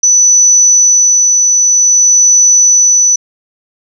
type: tone with tremolo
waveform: sine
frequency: 5970 Hz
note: F#8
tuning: 15 cents sharp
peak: -3 dBFS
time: 0.03-3.16 s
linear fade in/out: 5 ms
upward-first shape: sine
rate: 0.52 Hz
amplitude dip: 25%
effects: none